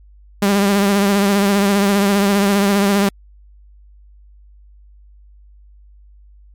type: tone with vibrato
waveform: sawtooth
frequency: 200 Hz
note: G3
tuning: 35 cents sharp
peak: -8 dBFS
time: 0.42-3.09 s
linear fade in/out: 5 ms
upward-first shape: triangle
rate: 15 Hz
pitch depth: 49 cents each way
effects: added 50 Hz sine -42 dBFS peak until 6.54 s + MP3 96 kbps